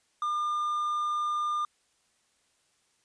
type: tone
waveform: triangle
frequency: 1204 Hz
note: D6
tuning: 43 cents sharp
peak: -25 dBFS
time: 0.22-1.65 s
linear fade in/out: 2 ms
effects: white hiss -70 dBFS RMS until 3.04 s + resampled to 22050 Hz